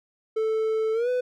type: tone with pitch glide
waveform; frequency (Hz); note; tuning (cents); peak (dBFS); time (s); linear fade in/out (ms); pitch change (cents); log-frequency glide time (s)
triangle; 440 to 499.6; A4 to B4; 0 to +20; -20; 0.36-1.21; 10; +220; 0.93-1.09
effects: none